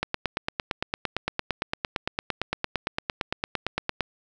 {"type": "click train", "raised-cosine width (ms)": 0.3, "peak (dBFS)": -9, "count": 36, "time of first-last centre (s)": [0.03, 4.007], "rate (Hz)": 8.8, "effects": []}